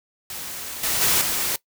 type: noise with level steps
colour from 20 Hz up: white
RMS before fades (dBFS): -33 / -23 / -19 / -24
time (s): 0.3-1.56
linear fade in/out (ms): 2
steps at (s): 0.83 / 1.01 / 1.21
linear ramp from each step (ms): 5
effects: noise-tail reverb RT60 0.1 s tail -20 dB re dry